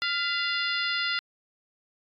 harmonic tone with a mistuned harmonic, 698.5 Hz, F5, in tune, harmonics 2 / 3 / 4 / 5 / 6 / 7, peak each -30 / -32 / -33 / -34 / -35 / -35 dBFS, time 0.02-1.19 s, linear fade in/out 0 ms, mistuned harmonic 3, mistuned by -63 cents, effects AAC 64 kbps

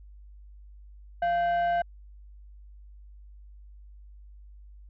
sine tone pair together, 693 / 1555.7 Hz, F5 / G6, -14 / -14 cents, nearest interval octave + major second, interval 1400 cents, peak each -21 / -31 dBFS, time 1.22-1.82 s, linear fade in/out 5 ms, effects tanh soft clip ceiling -21 dBFS + added 50 Hz sine -46 dBFS peak until 4.89 s

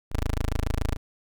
15% pulse tone, 27.01 Hz, A0, 31 cents flat, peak -18 dBFS, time 0.11-0.97 s, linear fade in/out 20 ms, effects none

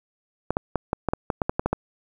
clicks, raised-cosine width 1 ms, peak -8 dBFS, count 12, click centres 0.506 / 0.569 / 0.757 / 0.931 / 1.087 / 1.135 / 1.302 / 1.418 / 1.495 / 1.595 / 1.66 / 1.73 s, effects 8-bit

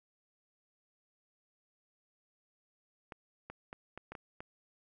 clicks, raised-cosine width 0.5 ms, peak -29 dBFS, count 7, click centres 3.122 / 3.5 / 3.729 / 3.976 / 4.12 / 4.152 / 4.405 s, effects none

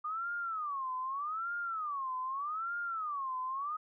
sine tone with vibrato, 1200 Hz, D6, 37 cents sharp, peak -34 dBFS, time 0.04-3.77 s, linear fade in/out 10 ms, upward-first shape sine, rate 0.82 Hz, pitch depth 280 cents each way, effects none

